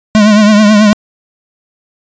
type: tone with vibrato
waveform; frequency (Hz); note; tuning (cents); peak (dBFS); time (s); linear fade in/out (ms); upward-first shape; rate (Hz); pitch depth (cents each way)
square; 210.9; G#3; +27; -4; 0.15-0.93; 0; triangle; 9.2; 71
effects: resampled to 16000 Hz